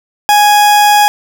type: tone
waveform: 40% pulse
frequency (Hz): 830.6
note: G#5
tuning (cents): 0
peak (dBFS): -4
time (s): 0.29-1.08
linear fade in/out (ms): 0
effects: none